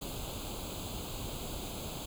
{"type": "noise with comb filter", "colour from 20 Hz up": "pink", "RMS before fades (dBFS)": -40, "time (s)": [0.01, 2.06], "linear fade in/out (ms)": 10, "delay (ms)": 0.27, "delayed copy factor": 0.85, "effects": []}